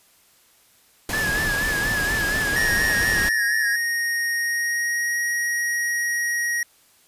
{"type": "noise", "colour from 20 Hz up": "pink", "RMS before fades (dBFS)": -27, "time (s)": [1.09, 3.29], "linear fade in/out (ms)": 2}
{"type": "tone with vibrato", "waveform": "triangle", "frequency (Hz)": 1700, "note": "G#6", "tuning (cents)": 40, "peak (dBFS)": -20, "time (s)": [1.13, 3.76], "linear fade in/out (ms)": 2, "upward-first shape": "sine", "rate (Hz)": 4.2, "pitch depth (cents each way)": 65}
{"type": "tone with pitch glide", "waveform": "square", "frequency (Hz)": [1864.7, 1890.7], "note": ["A#6", "A#6"], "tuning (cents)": [0, 24], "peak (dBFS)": -22, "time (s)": [2.56, 6.63], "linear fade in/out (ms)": 2, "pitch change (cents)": 24, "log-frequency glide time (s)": [4.34, 5.21]}
{"effects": ["white hiss -57 dBFS RMS until 7.07 s", "resampled to 32000 Hz"]}